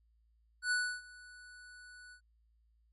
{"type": "tone with ADSR envelope", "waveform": "square", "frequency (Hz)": 1480, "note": "F#6", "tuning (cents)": 0, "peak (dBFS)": -29, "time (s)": [0.62, 2.21], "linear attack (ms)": 93, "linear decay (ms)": 300, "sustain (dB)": -23, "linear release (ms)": 87, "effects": ["added 56 Hz sine -67 dBFS peak until 2.92 s", "MP3 48 kbps"]}